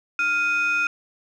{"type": "tone pair together", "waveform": "sine", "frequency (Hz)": [1400, 2495], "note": ["F6", "D#7"], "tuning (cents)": [4, 4], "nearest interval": "minor seventh", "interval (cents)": 1000, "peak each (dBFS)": -20, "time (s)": [0.19, 0.87], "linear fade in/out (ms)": 2, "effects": ["tanh soft clip ceiling -16 dBFS"]}